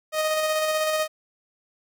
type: tone with tremolo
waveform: sawtooth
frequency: 622.3 Hz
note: D#5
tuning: in tune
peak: -17 dBFS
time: 0.12-1.08 s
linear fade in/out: 50 ms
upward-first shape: square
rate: 16 Hz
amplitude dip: 25%
effects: none